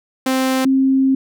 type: tone pair in turn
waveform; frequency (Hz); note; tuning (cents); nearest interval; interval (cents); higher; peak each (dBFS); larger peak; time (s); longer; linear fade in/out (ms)
sawtooth / sine; 261.6 / 266.6; C4 / C4; 0 / +33; unison; 33; second; -11; neither; 0.26-0.65 / 0.65-1.15; second; 5
effects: none